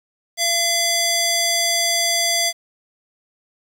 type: tone with band-pass filter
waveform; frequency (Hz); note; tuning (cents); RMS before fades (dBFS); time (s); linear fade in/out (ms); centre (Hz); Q
square; 680; F5; -46; -19; 0.37-2.53; 50; 6100; 1.1
effects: 7-bit